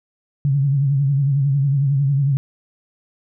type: tone with vibrato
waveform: sine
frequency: 139.1 Hz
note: C#3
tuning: 6 cents sharp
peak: -14 dBFS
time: 0.45-2.37 s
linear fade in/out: 0 ms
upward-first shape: triangle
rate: 11 Hz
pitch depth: 91 cents each way
effects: none